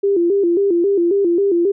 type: tone with vibrato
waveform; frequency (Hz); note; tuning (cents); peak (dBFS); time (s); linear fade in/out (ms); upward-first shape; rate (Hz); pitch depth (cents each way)
sine; 370; F#4; 0; -12; 0.03-1.72; 10; square; 3.7; 130
effects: none